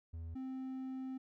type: tone pair in turn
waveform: triangle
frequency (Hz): 82.4 / 261.6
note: E2 / C4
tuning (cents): 0 / 0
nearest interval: octave + minor sixth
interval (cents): 2000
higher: second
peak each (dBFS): -40 / -38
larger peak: second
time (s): 0.13-0.35 / 0.35-1.18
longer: second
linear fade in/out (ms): 10
effects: none